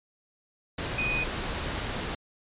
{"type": "tone in noise", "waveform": "sine", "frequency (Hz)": 2489, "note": "D#7", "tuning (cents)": 0, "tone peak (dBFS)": -27, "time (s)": [0.98, 1.24], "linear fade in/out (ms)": 5, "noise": "pink", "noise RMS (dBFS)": -32, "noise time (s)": [0.78, 2.15], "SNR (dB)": 2, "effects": ["resampled to 8000 Hz"]}